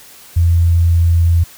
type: tone with pitch glide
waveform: sine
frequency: 85 to 84.51 Hz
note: F2 to E2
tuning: -46 to +44 cents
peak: -8 dBFS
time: 0.36-1.44 s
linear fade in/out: 10 ms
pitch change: -10 cents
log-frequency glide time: 0.55-1.02 s
effects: white hiss -40 dBFS RMS until 1.57 s